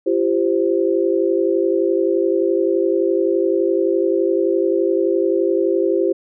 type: chord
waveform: sine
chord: F suspended second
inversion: none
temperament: equal with one note detuned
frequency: 340.3 / 392 / 523.3 Hz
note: F4 / G4 / C5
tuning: -45 / 0 / 0 cents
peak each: -18 / -18 / -21 dBFS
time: 0.06-6.13 s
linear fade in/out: 10 ms
effects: none